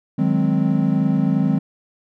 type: chord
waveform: triangle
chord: Ab dominant seventh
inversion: second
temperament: equal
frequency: 155.56 / 185 / 207.7 / 261.6 Hz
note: Eb3 / Gb3 / Ab3 / C4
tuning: 0 / 0 / 0 / 0 cents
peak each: -19 dBFS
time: 0.18-1.59 s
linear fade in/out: 10 ms
effects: none